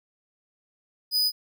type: tone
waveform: 45% pulse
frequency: 4978 Hz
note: D#8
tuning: in tune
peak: -20 dBFS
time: 1.11-1.32 s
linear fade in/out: 50 ms
effects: none